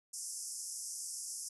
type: band-pass noise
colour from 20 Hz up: white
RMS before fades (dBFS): -43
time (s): 0.13-1.49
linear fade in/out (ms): 10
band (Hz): 5100 to 11000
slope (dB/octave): 96
effects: none